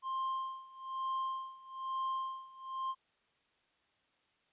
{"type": "tone with tremolo", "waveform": "triangle", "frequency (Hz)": 1055, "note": "C6", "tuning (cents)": 14, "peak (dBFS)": -31, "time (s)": [0.02, 2.95], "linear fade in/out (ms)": 50, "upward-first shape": "sine", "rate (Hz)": 1.1, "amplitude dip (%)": 90, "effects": ["white hiss -74 dBFS RMS until 4.52 s", "resampled to 8000 Hz"]}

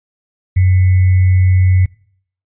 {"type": "tone with sample-and-hold", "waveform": "sine", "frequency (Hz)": 92.5, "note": "F#2", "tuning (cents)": 0, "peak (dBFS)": -7, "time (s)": [0.56, 1.86], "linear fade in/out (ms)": 10, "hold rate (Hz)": 2100, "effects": ["noise-tail reverb RT60 0.6 s tail -23 dB re dry", "resampled to 8000 Hz"]}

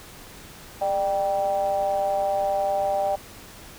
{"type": "ring-modulated tone", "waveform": "triangle", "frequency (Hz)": 92.5, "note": "F#2", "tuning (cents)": 0, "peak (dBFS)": -16, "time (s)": [0.81, 3.16], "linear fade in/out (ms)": 10, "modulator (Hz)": 690, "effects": ["pink hiss -44 dBFS RMS until 3.78 s"]}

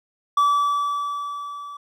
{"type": "tone with level ramp", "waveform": "triangle", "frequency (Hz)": 1153, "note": "D6", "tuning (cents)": -32, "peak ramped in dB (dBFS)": [-12, -32], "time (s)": [0.37, 1.77], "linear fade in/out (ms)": 5, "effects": []}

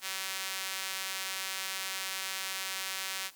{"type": "tone with high-pass filter", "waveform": "sawtooth", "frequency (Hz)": 190.7, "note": "G3", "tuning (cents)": -47, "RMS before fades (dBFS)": -37, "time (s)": [0.01, 3.31], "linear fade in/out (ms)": 50, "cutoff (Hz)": 2100, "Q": 0.68, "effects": ["white hiss -58 dBFS RMS until 3.35 s"]}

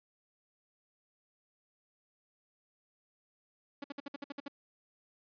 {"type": "tone bursts", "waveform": "sawtooth", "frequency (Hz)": 283, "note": "C#4", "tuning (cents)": 36, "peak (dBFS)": -35, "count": 9, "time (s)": [3.82, 4.482], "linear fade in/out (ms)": 5, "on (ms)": 22, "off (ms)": 58, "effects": ["resampled to 11025 Hz"]}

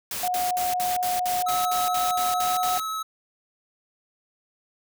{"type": "noise bursts", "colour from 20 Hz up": "white", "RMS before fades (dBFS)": -31, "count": 12, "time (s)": [0.11, 2.799], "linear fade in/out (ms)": 2, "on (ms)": 170, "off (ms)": 59}
{"type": "tone with pitch glide", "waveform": "sine", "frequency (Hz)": [725, 730], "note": ["F#5", "F#5"], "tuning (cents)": [-35, -24], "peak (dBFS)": -23, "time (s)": [0.23, 2.78], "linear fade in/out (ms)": 5, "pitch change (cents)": 11, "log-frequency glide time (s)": [2.38, 2.57]}
{"type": "tone with vibrato", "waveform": "square", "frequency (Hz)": 1292, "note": "E6", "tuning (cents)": -35, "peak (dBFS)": -28, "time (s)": [1.46, 3.03], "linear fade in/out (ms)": 10, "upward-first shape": "triangle", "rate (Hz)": 11, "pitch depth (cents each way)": 9}
{"effects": []}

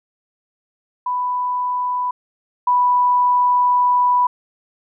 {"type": "tone pair in turn", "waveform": "sine", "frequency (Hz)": [992, 986.6], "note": ["B5", "B5"], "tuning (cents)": [7, -2], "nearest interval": "unison", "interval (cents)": 9, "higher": "first", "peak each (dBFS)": [-18, -12], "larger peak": "second", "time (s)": [[1.06, 2.11], [2.67, 4.27]], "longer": "second", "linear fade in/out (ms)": 5, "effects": []}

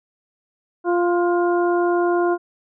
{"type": "harmonic tone with a mistuned harmonic", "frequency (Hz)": 349.1, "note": "F4", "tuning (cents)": -1, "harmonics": [1, 2, 3, 4], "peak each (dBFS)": [-17, -23, -27, -29], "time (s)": [0.84, 2.38], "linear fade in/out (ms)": 50, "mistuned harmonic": 4, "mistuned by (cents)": 26, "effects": []}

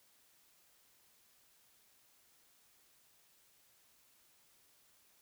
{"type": "silence", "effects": ["white hiss -69 dBFS RMS until 5.21 s"]}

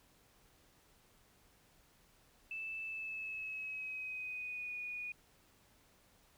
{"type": "tone with pitch glide", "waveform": "sine", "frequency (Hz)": [2637, 2460], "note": ["E7", "D#7"], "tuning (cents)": [0, -20], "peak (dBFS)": -40, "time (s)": [2.51, 5.12], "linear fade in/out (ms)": 2, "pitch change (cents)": -120, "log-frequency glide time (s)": [2.85, 4.77], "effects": ["pink hiss -68 dBFS RMS until 6.37 s"]}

